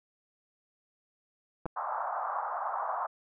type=clicks; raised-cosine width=1 ms; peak=-21 dBFS; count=2; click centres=1.657 / 1.663 s
type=band-pass noise; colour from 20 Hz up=pink; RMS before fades=-34 dBFS; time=1.76-3.07 s; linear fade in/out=10 ms; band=670 to 1300 Hz; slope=48 dB/octave
effects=none

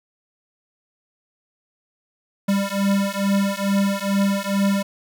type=beating tone pair; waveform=square; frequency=197.1 / 199.4 Hz; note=G3 / G3; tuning=+10 / +30 cents; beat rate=2.3 Hz; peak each=-22 dBFS; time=2.48-4.83 s; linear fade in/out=10 ms; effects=9-bit

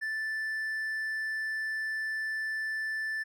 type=tone; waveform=triangle; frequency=1760 Hz; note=A6; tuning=in tune; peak=-29 dBFS; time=0.01-3.24 s; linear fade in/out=20 ms; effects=none

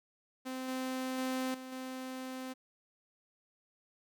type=tone with level steps; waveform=sawtooth; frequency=259 Hz; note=C4; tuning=17 cents flat; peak=-34 / -31 / -29 / -40 / -36 dBFS; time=0.45-2.54 s; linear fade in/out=20 ms; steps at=0.68 / 1.18 / 1.54 / 1.72 s; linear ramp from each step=5 ms; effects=none

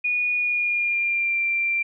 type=tone with pitch glide; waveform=sine; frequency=2455 to 2363 Hz; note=D#7 to D7; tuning=-24 to +10 cents; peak=-20 dBFS; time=0.04-1.83 s; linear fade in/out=10 ms; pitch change=-66 cents; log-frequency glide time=0.36-1.4 s; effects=none

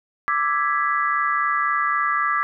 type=chord; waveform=sine; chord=E dominant seventh; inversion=third; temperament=equal; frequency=1174.7 / 1318.5 / 1661.2 / 1975.5 Hz; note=D6 / E6 / G#6 / B6; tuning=0 / 0 / 0 / 0 cents; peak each=-21 / -26 / -25 / -27 dBFS; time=0.28-2.43 s; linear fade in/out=0 ms; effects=none

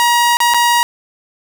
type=tone with dropouts; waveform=sawtooth; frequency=952 Hz; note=A#5; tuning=36 cents sharp; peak=-6 dBFS; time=0-0.83 s; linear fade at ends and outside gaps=0 ms; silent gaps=0.37-0.403 / 0.538-0.544 s; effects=none

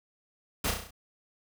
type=noise with echo; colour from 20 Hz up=pink; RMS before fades=-29 dBFS; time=0.64-0.71 s; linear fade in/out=5 ms; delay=33 ms; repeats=6; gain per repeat=-4 dB; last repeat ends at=0.908 s; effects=none

